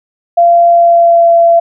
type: tone with pitch glide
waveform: sine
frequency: 687 to 677.5 Hz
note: F5 to E5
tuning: -29 to +47 cents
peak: -3 dBFS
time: 0.37-1.6 s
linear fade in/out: 10 ms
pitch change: -24 cents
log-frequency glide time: 0.69-1.31 s
effects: none